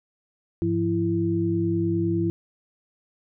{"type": "tone cluster", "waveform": "sine", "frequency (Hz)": [102.3, 172.1, 334.3], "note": ["G#2", "F3", "E4"], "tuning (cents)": [-26, -25, 24], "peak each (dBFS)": [-27, -27, -23], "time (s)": [0.62, 2.3], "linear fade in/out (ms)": 0, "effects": []}